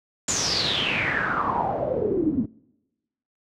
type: noise with low-pass filter sweep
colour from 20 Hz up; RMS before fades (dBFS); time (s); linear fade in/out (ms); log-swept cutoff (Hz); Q
pink; -24; 0.28-2.46; 5; 7200 to 230; 8.8
effects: noise-tail reverb RT60 1.0 s tail -25 dB re dry + high-pass 100 Hz 12 dB/octave